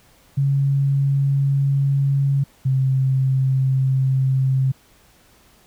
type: tone pair in turn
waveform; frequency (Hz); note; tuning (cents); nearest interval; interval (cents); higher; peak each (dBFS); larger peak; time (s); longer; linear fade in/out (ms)
sine; 138.59 / 132.57; C#3 / C3; 0 / +23; minor second; 77; first; -15; neither; 0.37-2.44 / 2.65-4.72; neither; 10
effects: pink hiss -54 dBFS RMS until 5.66 s